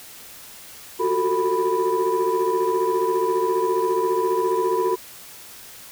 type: tone cluster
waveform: sine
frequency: 362.7 / 377.4 / 448 / 988 Hz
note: F#4 / F#4 / A4 / B5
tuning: -34 / +34 / +31 / 0 cents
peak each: -23 dBFS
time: 0.99-4.96 s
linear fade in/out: 20 ms
effects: tanh soft clip ceiling -12 dBFS + white hiss -42 dBFS RMS until 5.91 s